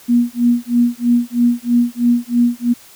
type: tone with tremolo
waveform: sine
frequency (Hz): 240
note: B3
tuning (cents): -49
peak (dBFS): -8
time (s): 0.08-2.74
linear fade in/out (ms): 20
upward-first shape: sine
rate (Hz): 3.1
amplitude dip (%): 100
effects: white hiss -43 dBFS RMS until 2.95 s